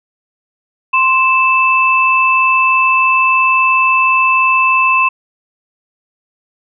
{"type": "tone pair together", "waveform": "sine", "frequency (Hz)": [1046.5, 2637], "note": ["C6", "E7"], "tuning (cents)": [0, 0], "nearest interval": "octave + major third", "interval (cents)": 1600, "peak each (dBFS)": -11, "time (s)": [0.93, 5.09], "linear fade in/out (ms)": 10, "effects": []}